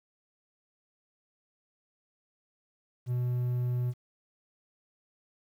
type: tone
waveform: triangle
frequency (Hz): 123.5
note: B2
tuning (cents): 0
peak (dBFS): -25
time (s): 3.06-3.94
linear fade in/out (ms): 50
effects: 10-bit

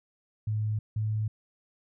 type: tone pair in turn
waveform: sine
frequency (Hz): 107.4 / 107.98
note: A2 / A2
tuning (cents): -41 / -32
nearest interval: unison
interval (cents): 9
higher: second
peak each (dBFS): -26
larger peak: neither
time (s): 0.47-0.79 / 0.96-1.28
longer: neither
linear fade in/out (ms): 5
effects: none

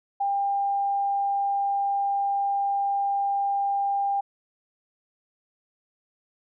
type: tone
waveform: sine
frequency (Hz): 798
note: G5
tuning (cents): +31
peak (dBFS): -22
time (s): 0.2-4.21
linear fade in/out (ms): 10
effects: none

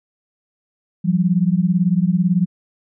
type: beating tone pair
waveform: sine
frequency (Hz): 171.7 / 189.7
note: F3 / F#3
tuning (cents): -29 / +43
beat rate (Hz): 18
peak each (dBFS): -16 / -17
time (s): 1.04-2.46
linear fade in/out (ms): 20
effects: none

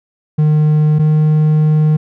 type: tone pair in turn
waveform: triangle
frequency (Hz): 152.4 / 153.73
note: D#3 / D#3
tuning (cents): -36 / -21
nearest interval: unison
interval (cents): 15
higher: second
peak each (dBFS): -6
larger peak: neither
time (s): 0.38-0.99 / 0.99-1.97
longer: second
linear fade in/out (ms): 10
effects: none

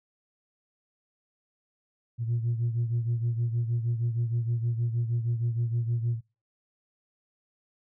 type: beating tone pair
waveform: sine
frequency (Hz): 116.54 / 122.94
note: A#2 / B2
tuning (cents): 0 / -7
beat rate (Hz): 6.4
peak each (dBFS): -25 / -31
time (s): 2.18-6.21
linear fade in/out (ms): 50
effects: noise-tail reverb RT60 0.3 s tail -24 dB re dry + tanh soft clip ceiling -21 dBFS

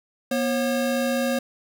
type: tone pair together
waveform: square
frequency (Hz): 241.4 / 542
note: B3 / C#5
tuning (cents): -39 / -39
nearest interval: octave + major second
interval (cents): 1400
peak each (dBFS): -25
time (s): 0.31-1.39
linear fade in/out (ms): 5
effects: none

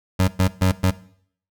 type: tone bursts at uneven times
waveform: 25% pulse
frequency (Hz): 93.3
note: F#2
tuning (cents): +15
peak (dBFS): -11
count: 4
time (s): 0.19-0.28 / 0.39-0.48 / 0.61-0.72 / 0.83-0.91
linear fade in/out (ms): 10
effects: noise-tail reverb RT60 0.6 s tail -18 dB re dry

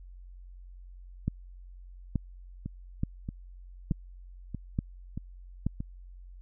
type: two click trains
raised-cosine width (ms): 5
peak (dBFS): -15 / -22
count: 6 / 6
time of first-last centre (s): 1.28-5.666 / 2.66-5.805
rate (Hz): 1.14 / 1.59
effects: added 45 Hz sine -45 dBFS peak until 6.41 s

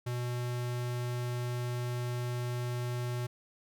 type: tone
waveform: square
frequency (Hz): 122.3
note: B2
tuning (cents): -16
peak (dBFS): -33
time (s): 0.06-3.27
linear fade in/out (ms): 10
effects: none

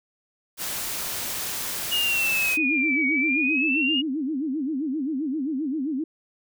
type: noise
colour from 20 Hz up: white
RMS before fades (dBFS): -30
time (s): 0.57-2.58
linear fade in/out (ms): 50
type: exponential two-way sweep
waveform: sine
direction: down then up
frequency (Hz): 2880 to 2241 to 2880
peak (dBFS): -21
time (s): 1.91-4.02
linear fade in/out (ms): 20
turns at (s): 3.08
type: tone with vibrato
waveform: sine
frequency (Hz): 286.8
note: D4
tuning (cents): -41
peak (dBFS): -24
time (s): 2.57-6.04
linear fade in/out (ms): 5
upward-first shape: sine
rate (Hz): 7.6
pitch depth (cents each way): 210
effects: none

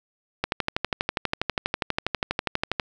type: click train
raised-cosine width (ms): 0.3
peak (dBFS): -7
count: 30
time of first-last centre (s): 0.44-2.798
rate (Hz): 12.3
effects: none

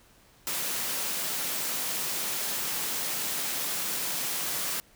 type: high-pass noise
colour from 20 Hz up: white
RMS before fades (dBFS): -31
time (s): 0.47-4.8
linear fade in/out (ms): 0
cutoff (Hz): 120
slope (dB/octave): 96
effects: pink hiss -59 dBFS RMS until 4.95 s

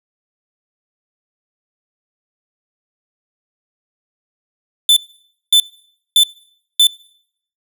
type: tone bursts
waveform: 45% pulse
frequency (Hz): 3520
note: A7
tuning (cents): 0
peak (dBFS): -7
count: 4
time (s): 4.89-6.87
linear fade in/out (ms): 2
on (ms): 75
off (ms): 560
effects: noise-tail reverb RT60 0.7 s tail -24 dB re dry

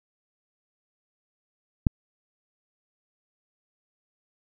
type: click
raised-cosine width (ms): 5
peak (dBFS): -6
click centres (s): 1.868
effects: none

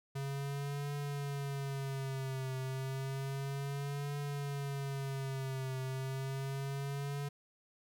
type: tone with vibrato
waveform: square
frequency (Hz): 137.3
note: C#3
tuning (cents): -16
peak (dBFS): -37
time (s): 0.15-7.29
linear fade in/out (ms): 10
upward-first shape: triangle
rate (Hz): 0.31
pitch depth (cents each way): 84
effects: none

